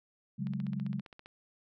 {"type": "chord", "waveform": "sine", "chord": "C# suspended fourth", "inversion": "none", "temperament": "equal", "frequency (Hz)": [138.59, 185, 207.7], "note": ["C#3", "F#3", "G#3"], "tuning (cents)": [0, 0, 0], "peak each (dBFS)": -37, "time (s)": [0.38, 1.01], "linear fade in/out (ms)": 20}
{"type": "click train", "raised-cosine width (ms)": 0.3, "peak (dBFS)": -34, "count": 13, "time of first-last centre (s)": [0.47, 1.259], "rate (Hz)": 15.2}
{"effects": []}